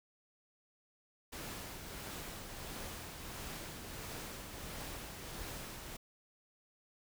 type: noise with tremolo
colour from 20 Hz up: pink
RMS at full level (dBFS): -44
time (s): 1.32-5.97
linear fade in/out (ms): 10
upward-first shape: triangle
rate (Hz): 1.5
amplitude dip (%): 40
effects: none